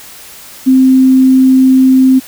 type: tone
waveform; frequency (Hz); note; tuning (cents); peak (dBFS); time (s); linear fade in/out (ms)
sine; 261.2; C4; -3; -3; 0.66-2.2; 20
effects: white hiss -33 dBFS RMS until 2.27 s